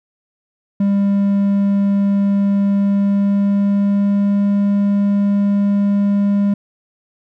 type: tone with pitch glide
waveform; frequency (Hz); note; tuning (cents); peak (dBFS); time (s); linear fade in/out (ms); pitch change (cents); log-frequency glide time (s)
triangle; 199.6 to 201.6; G3 to G3; +32 to +49; -10; 0.8-6.54; 5; +17; 2.76-4.46
effects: none